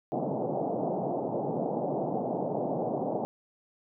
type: band-pass noise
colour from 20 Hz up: white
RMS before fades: -31 dBFS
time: 0.12-3.25 s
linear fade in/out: 0 ms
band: 130 to 790 Hz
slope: 48 dB/octave
effects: none